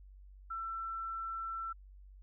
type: tone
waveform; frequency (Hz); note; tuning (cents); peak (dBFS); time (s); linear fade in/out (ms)
sine; 1340; E6; +28; -37; 0.5-1.73; 10
effects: added 48 Hz sine -52 dBFS peak until 2.22 s